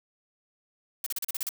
blue noise bursts, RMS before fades -31 dBFS, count 8, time 1.04-1.491 s, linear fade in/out 2 ms, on 24 ms, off 37 ms, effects none

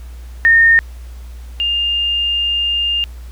sine tone pair in turn, 1831 / 2810 Hz, A#6 / F7, -32 / +10 cents, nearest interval perfect fifth, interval 742 cents, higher second, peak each -6 / -14 dBFS, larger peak first, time 0.45-0.79 / 1.6-3.04 s, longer second, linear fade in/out 0 ms, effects added 60 Hz sine -29 dBFS peak until 3.31 s + pink hiss -47 dBFS RMS until 3.31 s

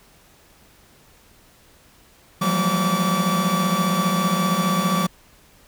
45% pulse tone cluster, 166.4 / 177.8 / 192.9 / 225.6 / 1153 Hz, E3 / F3 / G3 / A3 / D6, +17 / +31 / -28 / +44 / -32 cents, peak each -29 / -23 / -24 / -31 / -23 dBFS, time 2.41-5.07 s, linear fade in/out 10 ms, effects pink hiss -53 dBFS RMS until 5.67 s

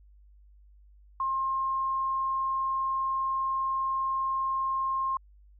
sine tone, 1065 Hz, C6, 30 cents sharp, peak -26 dBFS, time 1.2-5.17 s, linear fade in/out 2 ms, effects added 50 Hz sine -53 dBFS peak until 5.59 s

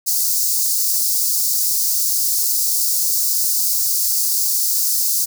white high-pass noise, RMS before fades -18 dBFS, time 0.06-5.26 s, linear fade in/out 20 ms, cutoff 4600 Hz, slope 48 dB/octave, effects none

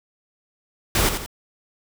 pink noise with echo, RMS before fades -19 dBFS, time 0.95-1.09 s, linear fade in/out 2 ms, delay 86 ms, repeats 2, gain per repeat -7 dB, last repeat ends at 1.262 s, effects none

